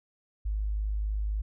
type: tone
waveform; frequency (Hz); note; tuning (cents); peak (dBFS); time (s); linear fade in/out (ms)
sine; 51.91; G#1; 0; -27; 0.45-1.42; 10
effects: none